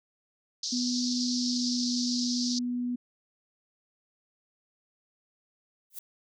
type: band-pass noise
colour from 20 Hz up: pink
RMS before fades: -33 dBFS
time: 0.63-2.59 s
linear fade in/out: 5 ms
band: 4400 to 5800 Hz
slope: 48 dB/octave
type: tone with pitch glide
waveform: sine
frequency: 246.9 to 245.1 Hz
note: B3 to B3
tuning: 0 to -13 cents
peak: -28 dBFS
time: 0.72-2.96 s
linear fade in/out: 10 ms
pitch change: -13 cents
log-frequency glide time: 1.38-1.85 s
type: noise with exponential growth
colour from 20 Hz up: violet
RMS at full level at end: -33 dBFS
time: 5.9-5.99 s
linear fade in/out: 5 ms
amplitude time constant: 19 ms
effects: none